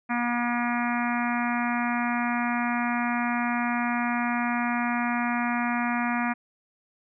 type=harmonic tone; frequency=240 Hz; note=B3; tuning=49 cents flat; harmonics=1 / 3 / 4 / 5 / 6 / 7 / 8 / 9 / 10; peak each=-27 / -32 / -33 / -34 / -35 / -35 / -36 / -37 / -37 dBFS; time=0.09-6.34 s; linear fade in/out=20 ms; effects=none